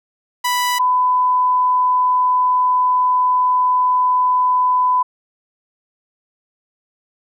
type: tone pair in turn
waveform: sawtooth / sine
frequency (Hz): 987.8 / 1002.2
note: B5 / B5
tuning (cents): 0 / +25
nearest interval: unison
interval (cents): 25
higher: second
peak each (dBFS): -12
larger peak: neither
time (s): 0.44-0.79 / 0.79-5.03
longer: second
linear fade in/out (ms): 10
effects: none